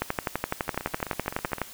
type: two click trains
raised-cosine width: 0.5 ms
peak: -19 / -10 dBFS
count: 15 / 20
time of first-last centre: 0.68-1.583 / 0.02-1.617 s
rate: 15.5 / 11.9 Hz
effects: white hiss -45 dBFS RMS until 1.73 s